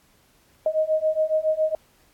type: beating tone pair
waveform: sine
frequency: 622.3 / 629.5 Hz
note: D#5 / D#5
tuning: 0 / +20 cents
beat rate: 7.2 Hz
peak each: -23 / -22 dBFS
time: 0.66-1.75 s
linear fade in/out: 2 ms
effects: pink hiss -60 dBFS RMS until 2.13 s + AAC 64 kbps